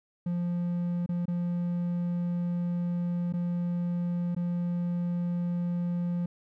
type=tone with dropouts; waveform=triangle; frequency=174.61 Hz; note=F3; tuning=in tune; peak=-25 dBFS; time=0.26-6.26 s; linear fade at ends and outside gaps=5 ms; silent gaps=1.062-1.09 / 1.256-1.28 / 3.326-3.336 / 4.349-4.364 s; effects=none